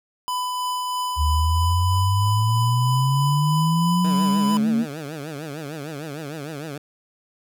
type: tone with tremolo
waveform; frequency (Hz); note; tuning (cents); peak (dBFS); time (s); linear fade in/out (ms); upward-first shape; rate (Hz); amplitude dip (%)
square; 999; B5; +20; -23; 0.28-4.57; 0; triangle; 3.1; 25
type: exponential sweep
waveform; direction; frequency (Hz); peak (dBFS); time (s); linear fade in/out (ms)
sine; up; 73.42 to 233.6; -17; 1.16-4.86; 50
type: tone with vibrato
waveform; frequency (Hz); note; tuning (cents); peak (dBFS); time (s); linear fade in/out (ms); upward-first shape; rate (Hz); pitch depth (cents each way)
15% pulse; 150; D3; +37; -24; 4.04-6.78; 5; triangle; 6.6; 180
effects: none